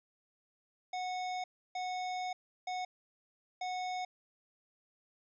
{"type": "tone bursts at uneven times", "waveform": "square", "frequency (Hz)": 734, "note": "F#5", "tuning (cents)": -14, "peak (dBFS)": -36, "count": 4, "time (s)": [[0.93, 1.44], [1.75, 2.33], [2.67, 2.85], [3.61, 4.05]], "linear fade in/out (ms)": 5, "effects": ["resampled to 16000 Hz", "13-bit"]}